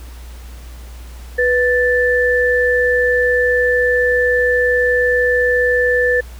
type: tone pair together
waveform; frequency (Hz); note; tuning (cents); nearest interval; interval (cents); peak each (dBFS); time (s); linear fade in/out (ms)
sine; 493.9 / 1760.1; B4 / A6; 0 / 0; octave + minor seventh; 2200; -14 / -15; 1.38-6.21; 10
effects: added 60 Hz sine -31 dBFS peak until 6.39 s + pink hiss -43 dBFS RMS until 6.39 s